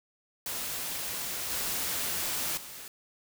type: noise with level steps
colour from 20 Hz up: white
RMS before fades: -35 / -32 / -44 dBFS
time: 0.46-2.88 s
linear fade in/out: 2 ms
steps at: 1.5 / 2.57 s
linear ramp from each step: 5 ms
effects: none